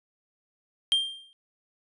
triangle tone with exponential decay, 3183 Hz, G7, 26 cents sharp, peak -16 dBFS, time 0.92-1.33 s, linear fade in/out 0 ms, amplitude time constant 87 ms, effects resampled to 24000 Hz

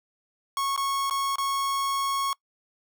45% pulse tone with dropouts, 1100 Hz, C#6, 14 cents flat, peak -25 dBFS, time 0.57-2.33 s, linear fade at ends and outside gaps 1 ms, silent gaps 0.763-0.776 / 1.098-1.109 / 1.357-1.383 s, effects noise-tail reverb RT60 0.1 s tail -24 dB re dry

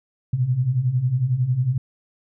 sine beating tone pair, 119.1 / 130.1 Hz, A#2 / C3, +38 / -9 cents, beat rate 11 Hz, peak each -24 / -19 dBFS, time 0.33-1.78 s, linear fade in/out 5 ms, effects none

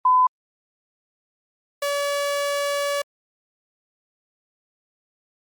sine / sawtooth tone pair in turn, 1010 / 570.5 Hz, B5 / C#5, +39 / +50 cents, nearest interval minor seventh, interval 989 cents, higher first, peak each -13 / -18 dBFS, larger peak first, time 0.05-0.27 / 1.82-3.02 s, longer second, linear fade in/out 5 ms, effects Opus 24 kbps

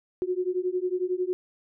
sine beating tone pair, 359.2 / 370.2 Hz, F4 / F#4, +49 / +1 cents, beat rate 11 Hz, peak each -28 dBFS, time 0.22-1.33 s, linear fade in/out 0 ms, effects none

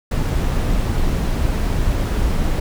brown noise, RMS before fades -18 dBFS, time 0.11-2.6 s, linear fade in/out 5 ms, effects none

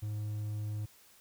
triangle tone, 105.8 Hz, G#2, 33 cents sharp, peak -32 dBFS, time 0.02-0.86 s, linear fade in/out 10 ms, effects white hiss -61 dBFS RMS until 1.2 s

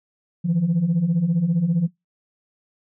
sine beating tone pair, 158.1 / 173.1 Hz, D#3 / F3, +28 / -15 cents, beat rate 15 Hz, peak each -22 / -17 dBFS, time 0.44-1.88 s, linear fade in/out 20 ms, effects noise-tail reverb RT60 0.2 s tail -24 dB re dry + tanh soft clip ceiling -13 dBFS

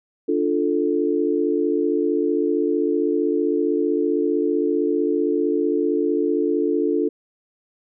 sine chord, D minor, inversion none, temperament equal, 293.7 / 349.2 / 440 Hz, D4 / F4 / A4, 0 / 0 / 0 cents, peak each -22 dBFS, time 0.28-7.09 s, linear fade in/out 10 ms, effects none

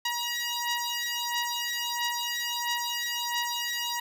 10% pulse beating tone pair, 954 / 955.5 Hz, A#5 / A#5, +40 / +43 cents, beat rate 1.5 Hz, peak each -23 / -23 dBFS, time 0.05-4 s, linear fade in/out 5 ms, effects none

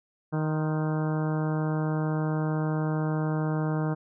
harmonic tone with a mistuned harmonic, 155.56 Hz, D#3, in tune, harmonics 1 / 2 / 3 / 4 / 5 / 6 / 7 / 8 / 9 / 10, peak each -26 / -32 / -36 / -38 / -40 / -42 / -43 / -44 / -45 / -46 dBFS, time 0.32-3.95 s, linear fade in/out 20 ms, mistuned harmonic 7, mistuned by -46 cents, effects none

